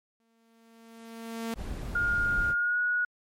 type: tone with exponential growth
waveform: sawtooth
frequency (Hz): 227.9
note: A#3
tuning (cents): -39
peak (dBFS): -26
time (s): 0.2-1.54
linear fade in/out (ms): 0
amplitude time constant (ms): 290
type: noise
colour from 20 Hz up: brown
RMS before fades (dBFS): -35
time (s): 1.55-2.55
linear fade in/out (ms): 50
type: tone with pitch glide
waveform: sine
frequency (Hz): 1420 to 1457.4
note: F6 to F#6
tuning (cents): +28 to -27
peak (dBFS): -24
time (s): 1.95-3.05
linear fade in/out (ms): 5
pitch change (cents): +45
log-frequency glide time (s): 2.54-2.79
effects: MP3 64 kbps